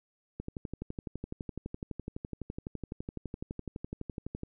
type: click train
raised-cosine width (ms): 3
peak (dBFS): -24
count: 49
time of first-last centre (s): 0.4-4.434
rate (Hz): 11.9
effects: none